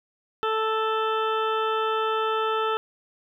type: harmonic tone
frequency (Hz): 440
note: A4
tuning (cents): 0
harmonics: 1 / 2 / 3 / 4 / 6 / 7 / 8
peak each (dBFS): -26 / -30 / -26 / -38 / -38 / -38 / -40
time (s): 0.43-2.77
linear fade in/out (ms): 0
effects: 10-bit